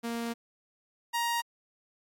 sawtooth tone pair in turn, 233.1 / 940 Hz, A#3 / A#5, 0 / +14 cents, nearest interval 2 octaves, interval 2414 cents, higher second, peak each -28 / -24 dBFS, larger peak second, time 0.03-0.34 / 1.13-1.42 s, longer first, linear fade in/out 20 ms, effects AAC 64 kbps

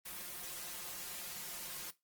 white noise with comb filter, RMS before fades -45 dBFS, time 0.05-1.91 s, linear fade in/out 10 ms, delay 5.6 ms, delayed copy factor +0.95, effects noise-tail reverb RT60 0.2 s tail -17 dB re dry + Opus 24 kbps

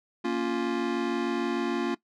square chord, Bb minor, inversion none, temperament just, 233.1 / 279.7 / 349.6 Hz, Bb3 / Db4 / F4, 0 / +16 / +2 cents, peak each -32 / -32 / -30 dBFS, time 0.24-1.95 s, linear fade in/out 10 ms, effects noise-tail reverb RT60 0.1 s tail -19 dB re dry + low-pass 4000 Hz 12 dB/octave

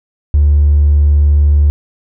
sine tone with hard clipping, 73.42 Hz, D2, in tune, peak -6 dBFS, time 0.34-1.7 s, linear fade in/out 0 ms, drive 1 dB, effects none

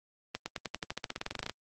accelerating click train, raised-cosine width 0.2 ms, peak -16 dBFS, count 19, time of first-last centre 0.35-1.496 s, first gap 110 ms, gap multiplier 0.93, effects high-pass 100 Hz 12 dB/octave + Opus 24 kbps

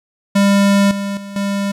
square tone with level steps, 199.5 Hz, G3, 31 cents sharp, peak -10 / -20 / -28 / -17 dBFS, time 0.35-1.72 s, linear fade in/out 10 ms, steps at 0.91 / 1.17 / 1.36 s, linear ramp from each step 2 ms, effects low-pass 11000 Hz 12 dB/octave + 8-bit

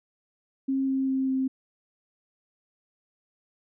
sine tone with pitch steps, 268.5 / 266.8 / 265.1 / 263.4 Hz, C4 / C4 / C4 / C4, +45 / +34 / +23 / +12 cents, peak -23 dBFS, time 0.68-1.48 s, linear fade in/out 10 ms, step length 200 ms, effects none

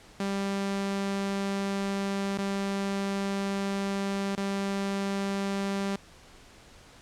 sawtooth tone with dropouts, 197.3 Hz, G3, 11 cents sharp, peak -24 dBFS, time 0.2-5.96 s, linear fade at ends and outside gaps 2 ms, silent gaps 2.375-2.386 / 4.352-4.377 s, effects pink hiss -53 dBFS RMS until 7.01 s + low-pass 8000 Hz 12 dB/octave

